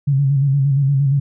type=tone with vibrato; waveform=sine; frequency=138.59 Hz; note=C#3; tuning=in tune; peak=-12 dBFS; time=0.07-1.2 s; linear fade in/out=10 ms; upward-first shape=square; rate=8.6 Hz; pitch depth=49 cents each way; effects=none